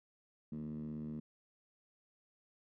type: tone with band-pass filter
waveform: 10% pulse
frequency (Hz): 76.3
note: D#2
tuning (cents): -33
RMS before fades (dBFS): -43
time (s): 0.52-1.2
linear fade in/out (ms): 5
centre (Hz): 200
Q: 6.3
effects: none